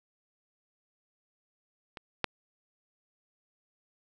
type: clicks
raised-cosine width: 0.3 ms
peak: -25 / -10 dBFS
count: 2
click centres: 1.972 / 2.243 s
effects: none